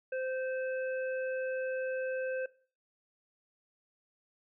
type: harmonic tone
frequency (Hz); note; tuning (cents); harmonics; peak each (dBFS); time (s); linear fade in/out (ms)
519; C5; -14; 1 / 3 / 5; -33 / -41 / -49; 0.12-2.46; 5
effects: noise-tail reverb RT60 0.4 s tail -19 dB re dry